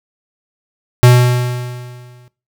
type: tone with exponential decay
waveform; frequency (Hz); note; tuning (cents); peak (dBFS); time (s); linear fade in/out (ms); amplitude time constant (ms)
square; 123.47; B2; 0; -3; 1.03-2.28; 0; 270
effects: noise-tail reverb RT60 0.3 s tail -20 dB re dry